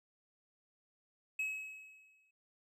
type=tone with exponential decay; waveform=triangle; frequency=2566 Hz; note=E7; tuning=47 cents flat; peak=-31 dBFS; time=1.39-2.31 s; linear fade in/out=5 ms; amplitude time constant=200 ms; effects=none